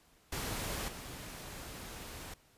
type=noise with level steps; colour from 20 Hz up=pink; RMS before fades=-38 / -46 dBFS; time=0.32-2.34 s; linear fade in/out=5 ms; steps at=0.88 s; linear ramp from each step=5 ms; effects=pink hiss -66 dBFS RMS until 2.57 s + resampled to 32000 Hz